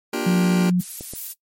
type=chord; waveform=sawtooth; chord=G minor seventh; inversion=first; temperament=just; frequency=235.2 / 294 / 352.8 / 392 Hz; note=Bb3 / D4 / F4 / G4; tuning=+16 / +2 / +18 / 0 cents; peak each=-24 dBFS; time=0.13-0.7 s; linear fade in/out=5 ms
type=tone; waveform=sine; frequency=179.6 Hz; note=F3; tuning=49 cents sharp; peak=-15 dBFS; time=0.26-0.81 s; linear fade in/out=10 ms
type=noise; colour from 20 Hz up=violet; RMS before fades=-30 dBFS; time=0.79-1.34 s; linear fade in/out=20 ms
type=clicks; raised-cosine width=2 ms; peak=-22 dBFS; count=2; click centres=1.009 / 1.136 s
effects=noise-tail reverb RT60 0.1 s tail -22 dB re dry + MP3 64 kbps